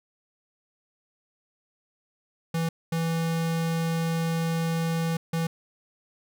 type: tone bursts at uneven times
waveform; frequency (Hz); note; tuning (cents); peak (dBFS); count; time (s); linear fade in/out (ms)
square; 164.81; E3; 0; -25; 3; 2.54-2.69 / 2.92-5.17 / 5.33-5.47; 5
effects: none